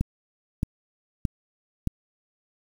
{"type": "click train", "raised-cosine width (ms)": 5, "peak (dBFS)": -11, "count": 4, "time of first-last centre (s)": [0.01, 1.873], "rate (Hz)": 1.61, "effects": ["7-bit"]}